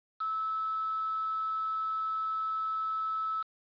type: tone with quantisation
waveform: sine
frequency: 1304 Hz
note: E6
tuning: 19 cents flat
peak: -30 dBFS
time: 0.2-3.43 s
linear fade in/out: 10 ms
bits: 7
effects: resampled to 11025 Hz